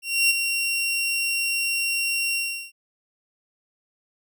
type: tone with ADSR envelope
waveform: sawtooth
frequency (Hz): 2747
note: F7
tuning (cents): -29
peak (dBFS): -12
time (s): 0.02-2.72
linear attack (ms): 280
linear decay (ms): 21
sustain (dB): -7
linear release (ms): 370
effects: none